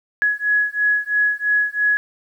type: beating tone pair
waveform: sine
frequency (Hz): 1680 / 1683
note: G#6 / G#6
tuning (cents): +19 / +23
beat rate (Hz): 3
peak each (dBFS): -19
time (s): 0.22-1.97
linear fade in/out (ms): 0
effects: 9-bit